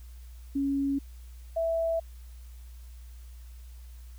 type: tone pair in turn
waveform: sine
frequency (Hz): 277.2 / 659.3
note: C#4 / E5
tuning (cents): 0 / 0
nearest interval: octave + minor third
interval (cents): 1500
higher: second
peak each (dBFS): -25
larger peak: neither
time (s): 0.55-0.99 / 1.56-2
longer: neither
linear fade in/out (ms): 10
effects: added 60 Hz sine -43 dBFS peak until 4.18 s + white hiss -61 dBFS RMS until 4.18 s